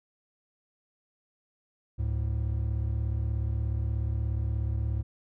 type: tone pair together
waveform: triangle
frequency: 71.1 / 107.86 Hz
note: C#2 / A2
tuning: +45 / -34 cents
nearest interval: perfect fifth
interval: 721 cents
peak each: -27 / -28 dBFS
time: 1.98-5.03 s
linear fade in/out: 20 ms
effects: none